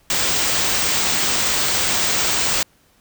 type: band-stop noise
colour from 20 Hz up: white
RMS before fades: -19 dBFS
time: 0.1-2.63 s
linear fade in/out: 2 ms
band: 8700 to 16000 Hz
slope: 96 dB/octave
effects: pink hiss -57 dBFS RMS until 3 s